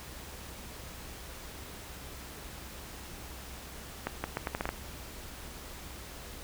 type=accelerating click train; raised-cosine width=0.5 ms; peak=-16 dBFS; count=8; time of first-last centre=4.07-4.691 s; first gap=170 ms; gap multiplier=0.77; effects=added 64 Hz sine -49 dBFS peak until 6.43 s + pink hiss -46 dBFS RMS until 6.43 s